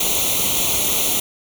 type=noise with comb filter; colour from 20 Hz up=white; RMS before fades=-19 dBFS; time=0-1.2 s; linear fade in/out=5 ms; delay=0.3 ms; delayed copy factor=+0.9; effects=none